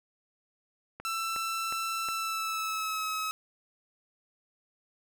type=click train; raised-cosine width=0.5 ms; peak=-26 dBFS; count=4; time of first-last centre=1-2.087 s; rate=2.76 Hz
type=tone with pitch glide; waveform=sawtooth; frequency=1334 to 1281.9 Hz; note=E6 to E6; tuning=+20 to -49 cents; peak=-27 dBFS; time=1.05-3.31 s; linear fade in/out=0 ms; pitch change=-69 cents; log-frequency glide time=2.09-3.07 s
effects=none